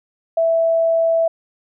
sine tone, 659.3 Hz, E5, in tune, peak -13 dBFS, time 0.37-1.28 s, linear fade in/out 5 ms, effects none

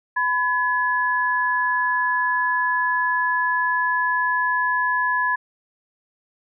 sine tone pair together, 999.8 / 1700 Hz, B5 / G#6, +21 / +40 cents, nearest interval major sixth, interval 919 cents, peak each -21 / -21 dBFS, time 0.16-5.36 s, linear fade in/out 10 ms, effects none

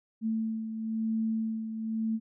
sine beating tone pair, 222 / 223 Hz, A3 / A3, +16 / +23 cents, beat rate 1 Hz, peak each -29 / -37 dBFS, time 0.21-2.2 s, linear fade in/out 50 ms, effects none

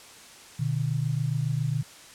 sine tone pair together, 123.47 / 150.76 Hz, B2 / D3, 0 / +46 cents, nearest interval minor third, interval 346 cents, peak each -27 dBFS, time 0.59-1.83 s, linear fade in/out 10 ms, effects white hiss -48 dBFS RMS until 2.14 s + low-pass 9000 Hz 12 dB/octave

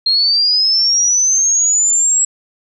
sine linear sweep, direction up, 4186 to 7730 Hz, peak -10 dBFS, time 0.06-2.25 s, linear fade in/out 5 ms, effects none

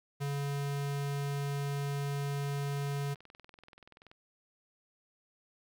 square tone, 141.5 Hz, C#3, 36 cents sharp, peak -33 dBFS, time 0.2-3.15 s, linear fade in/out 20 ms
click train, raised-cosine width 0.3 ms, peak -38 dBFS, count 36, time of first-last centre 2.44-4.115 s, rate 20.9 Hz
effects 12-bit

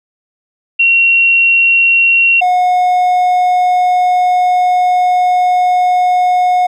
sine / triangle tone pair in turn, 2738 / 725.2 Hz, F7 / F#5, -35 / -35 cents, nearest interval octave + major seventh, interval 2300 cents, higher first, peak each -6 dBFS, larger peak neither, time 0.79-2.41 / 2.41-6.67 s, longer second, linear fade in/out 10 ms, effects none

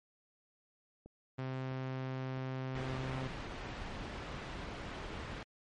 click train, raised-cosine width 2 ms, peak -39 dBFS, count 5, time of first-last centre 1.06-3.692 s, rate 1.52 Hz
sawtooth tone, 130.81 Hz, C3, in tune, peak -33 dBFS, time 1.38-3.28 s, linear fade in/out 10 ms
pink noise, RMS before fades -42 dBFS, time 2.75-5.43 s, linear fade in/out 2 ms
effects low-pass 3000 Hz 12 dB/octave + MP3 48 kbps

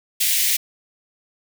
white high-pass noise, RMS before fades -19 dBFS, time 0.2-0.57 s, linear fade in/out 10 ms, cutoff 1900 Hz, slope 48 dB/octave, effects none

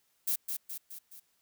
violet noise with echo, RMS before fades -30 dBFS, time 0.27-0.36 s, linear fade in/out 10 ms, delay 210 ms, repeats 4, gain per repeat -5 dB, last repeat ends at 1.2 s, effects white hiss -73 dBFS RMS until 1.41 s

